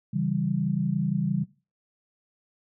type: chord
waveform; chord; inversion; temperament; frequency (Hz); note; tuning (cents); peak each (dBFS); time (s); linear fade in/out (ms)
sine; C# diminished; none; equal; 138.59 / 164.81 / 196; C#3 / E3 / G3; 0 / 0 / 0; -28; 0.13-1.44; 10
effects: noise-tail reverb RT60 0.3 s tail -17 dB re dry